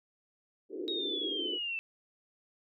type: band-pass noise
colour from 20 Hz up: pink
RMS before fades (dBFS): -39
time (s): 0.69-1.59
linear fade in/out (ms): 50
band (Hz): 320 to 420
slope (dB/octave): 48
type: linear sweep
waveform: sine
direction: down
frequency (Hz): 3797 to 2637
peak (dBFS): -33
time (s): 0.88-1.79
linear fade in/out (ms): 0
effects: none